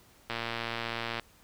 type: click train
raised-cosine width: 0.3 ms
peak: -17 dBFS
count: 105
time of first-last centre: 0.3-1.197 s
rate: 116 Hz
effects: pink hiss -60 dBFS RMS until 1.43 s